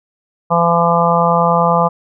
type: harmonic tone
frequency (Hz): 170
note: F3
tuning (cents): -46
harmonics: 1 / 3 / 4 / 5 / 6 / 7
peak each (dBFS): -17 / -17 / -17 / -17 / -17 / -17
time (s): 0.5-1.89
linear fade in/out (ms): 20
effects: none